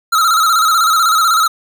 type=tone with vibrato; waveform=square; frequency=1318.5 Hz; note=E6; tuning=in tune; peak=-10 dBFS; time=0.12-1.48 s; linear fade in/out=10 ms; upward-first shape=square; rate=16 Hz; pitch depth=64 cents each way; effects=none